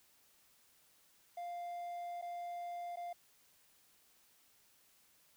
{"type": "tone with dropouts", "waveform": "triangle", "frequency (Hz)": 698.5, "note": "F5", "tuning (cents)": 0, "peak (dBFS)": -39, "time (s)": [1.37, 3.13], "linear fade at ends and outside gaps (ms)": 5, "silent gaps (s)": [[2.215, 2.223], [2.959, 2.97]], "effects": ["white hiss -69 dBFS RMS until 5.36 s"]}